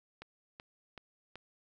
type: click train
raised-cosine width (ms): 0.3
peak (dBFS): -30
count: 4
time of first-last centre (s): 0.22-1.356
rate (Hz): 2.64
effects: none